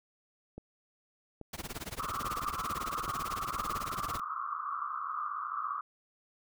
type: click train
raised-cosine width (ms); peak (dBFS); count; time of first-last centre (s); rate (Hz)
2; -30; 4; 0.58-3.08; 1.2
type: noise with tremolo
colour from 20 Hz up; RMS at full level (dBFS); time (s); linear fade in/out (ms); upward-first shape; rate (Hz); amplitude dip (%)
pink; -38; 1.53-4.2; 5; sine; 18; 95
type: band-pass noise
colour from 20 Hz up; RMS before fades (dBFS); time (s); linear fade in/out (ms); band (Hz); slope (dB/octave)
white; -37; 1.99-5.81; 5; 1100 to 1300; 96
effects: none